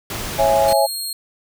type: noise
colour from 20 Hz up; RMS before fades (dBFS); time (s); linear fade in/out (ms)
pink; -27; 0.1-0.73; 2
type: chord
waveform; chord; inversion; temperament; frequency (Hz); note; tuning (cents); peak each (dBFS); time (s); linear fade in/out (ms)
sine; C# minor; none; equal with one note detuned; 548.6 / 659.3 / 830.6; C#5 / E5 / G#5; -18 / 0 / 0; -17; 0.38-0.87; 20
type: tone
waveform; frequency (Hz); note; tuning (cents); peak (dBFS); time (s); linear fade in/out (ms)
20% pulse; 4251; C8; +27; -18; 0.68-1.13; 2
effects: none